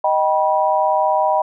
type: chord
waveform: sine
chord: Eb augmented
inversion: none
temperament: just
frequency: 622.3 / 777.8 / 972.3 Hz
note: Eb5 / G5 / B5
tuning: 0 / -14 / -27 cents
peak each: -18 dBFS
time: 0.04-1.42 s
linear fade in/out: 5 ms
effects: none